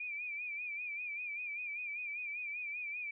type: tone with vibrato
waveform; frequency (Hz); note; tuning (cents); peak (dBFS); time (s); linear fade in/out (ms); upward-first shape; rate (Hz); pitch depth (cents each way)
sine; 2395; D7; +33; -38; 0-3.11; 5; sine; 5.1; 73
effects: none